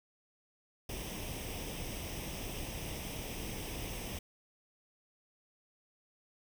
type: noise with comb filter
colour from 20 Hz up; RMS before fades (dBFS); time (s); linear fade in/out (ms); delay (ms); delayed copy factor
pink; -41; 0.89-4.19; 5; 0.35; +0.65
effects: none